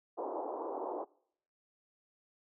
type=band-pass noise; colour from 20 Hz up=pink; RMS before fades=-39 dBFS; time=0.17-1.05 s; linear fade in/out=20 ms; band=320 to 1000 Hz; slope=48 dB/octave; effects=noise-tail reverb RT60 0.7 s tail -25 dB re dry